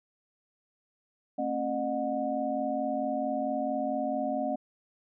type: tone cluster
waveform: sine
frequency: 225.6 / 270.1 / 609 / 729 Hz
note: A3 / C#4 / D#5 / F#5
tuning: +44 / -45 / -37 / -26 cents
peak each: -37 / -33 / -32 / -33 dBFS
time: 1.38-4.56 s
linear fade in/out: 10 ms
effects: none